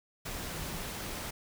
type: tone in noise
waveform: sine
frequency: 158.9 Hz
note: D#3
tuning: 37 cents sharp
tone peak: -45 dBFS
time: 0.48-0.78 s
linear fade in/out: 10 ms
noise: pink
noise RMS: -39 dBFS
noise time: 0.25-1.31 s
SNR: -9 dB
effects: none